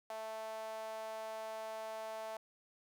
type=tone with high-pass filter; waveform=sawtooth; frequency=220 Hz; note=A3; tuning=in tune; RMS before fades=-44 dBFS; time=0.1-2.37 s; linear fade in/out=2 ms; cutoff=730 Hz; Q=9.4; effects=none